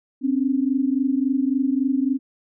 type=tone pair together; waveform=sine; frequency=260 / 283.6 Hz; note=C4 / C#4; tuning=-11 / +40 cents; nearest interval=major second; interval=151 cents; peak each=-20 / -22 dBFS; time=0.21-2.19 s; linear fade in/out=50 ms; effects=none